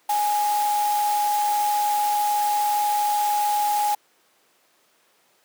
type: tone in noise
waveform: sine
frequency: 830.6 Hz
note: G#5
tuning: in tune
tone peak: -19 dBFS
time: 0.09-3.95 s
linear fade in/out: 5 ms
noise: white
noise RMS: -32 dBFS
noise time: 0.09-3.95 s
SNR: +10 dB
effects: pink hiss -61 dBFS RMS until 5.44 s + high-pass 400 Hz 12 dB/octave